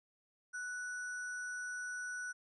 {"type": "tone with sample-and-hold", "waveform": "sine", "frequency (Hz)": 1480, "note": "F#6", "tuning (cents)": 0, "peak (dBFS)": -39, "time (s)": [0.53, 2.33], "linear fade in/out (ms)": 20, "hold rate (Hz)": 7350, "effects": ["resampled to 22050 Hz"]}